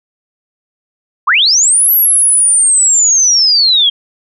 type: linear two-way sweep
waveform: sine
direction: up then down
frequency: 932.3 to 11840 to 3192 Hz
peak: -6 dBFS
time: 1.27-3.9 s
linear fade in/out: 10 ms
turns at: 1.92 s
effects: none